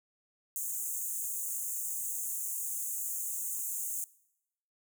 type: high-pass noise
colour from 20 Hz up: pink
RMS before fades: -36 dBFS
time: 0.56-4.04 s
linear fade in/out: 0 ms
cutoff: 6500 Hz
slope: 96 dB/octave
effects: noise-tail reverb RT60 0.8 s tail -21 dB re dry